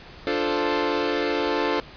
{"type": "chord", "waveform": "sawtooth", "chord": "D minor seventh", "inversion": "none", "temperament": "equal", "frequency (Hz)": [293.7, 349.2, 440, 523.3], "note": ["D4", "F4", "A4", "C5"], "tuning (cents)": [0, 0, 0, 0], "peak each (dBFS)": [-24, -24, -22, -25], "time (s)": [0.27, 1.8], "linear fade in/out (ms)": 0, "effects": ["pink hiss -44 dBFS RMS until 1.96 s", "resampled to 11025 Hz"]}